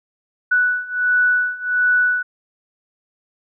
sine beating tone pair, 1480 / 1481.4 Hz, F#6 / F#6, 0 / +2 cents, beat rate 1.4 Hz, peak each -19 / -17 dBFS, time 0.51-2.23 s, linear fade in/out 10 ms, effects none

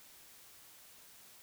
silence, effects white hiss -58 dBFS RMS until 1.42 s

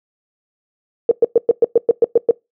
sine tone bursts, 466.2 Hz, A#4, in tune, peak -6 dBFS, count 10, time 1.09-2.31 s, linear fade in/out 2 ms, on 23 ms, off 110 ms, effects noise-tail reverb RT60 0.2 s tail -24 dB re dry

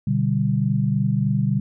sine chord, G major, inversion first, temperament equal, 123.47 / 146.83 / 196 Hz, B2 / D3 / G3, 0 / 0 / 0 cents, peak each -22 dBFS, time 0.07-1.6 s, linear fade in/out 5 ms, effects none

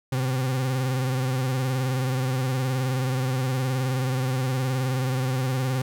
40% pulse tone with vibrato, 129.8 Hz, C3, 13 cents flat, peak -22 dBFS, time 0.12-5.82 s, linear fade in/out 5 ms, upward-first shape sine, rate 19 Hz, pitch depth 58 cents each way, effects none

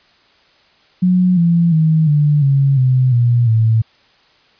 sine tone with pitch steps, 182 / 169.81 / 158.44 / 147.83 / 137.93 / 128.69 / 120.08 / 112.03 Hz, F#3 / F3 / D#3 / D3 / C#3 / C3 / B2 / A2, -28 / -48 / +32 / +12 / -8 / -28 / -48 / +32 cents, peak -9 dBFS, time 1.02-3.82 s, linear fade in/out 10 ms, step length 350 ms, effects white hiss -52 dBFS RMS until 4.59 s + resampled to 11025 Hz

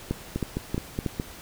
two click trains, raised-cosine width 3 ms, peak -14 / -13 dBFS, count 5 / 4, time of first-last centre 0.36-1.199 / 0.11-1.062 s, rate 4.77 / 3.15 Hz, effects pink hiss -44 dBFS RMS until 1.41 s

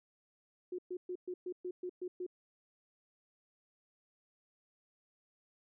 sine tone bursts, 361.6 Hz, F#4, 40 cents flat, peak -37 dBFS, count 9, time 0.72-2.265 s, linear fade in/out 5 ms, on 65 ms, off 120 ms, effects none

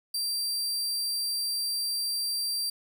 sawtooth tone, 4707 Hz, D8, 3 cents sharp, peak -25 dBFS, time 0.14-2.7 s, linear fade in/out 5 ms, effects none

